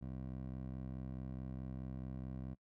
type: tone with band-pass filter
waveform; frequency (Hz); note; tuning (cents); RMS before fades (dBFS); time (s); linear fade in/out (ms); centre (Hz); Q
15% pulse; 64.7; C2; -19; -45; 0.01-2.55; 20; 150; 0.55
effects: noise-tail reverb RT60 0.1 s tail -24 dB re dry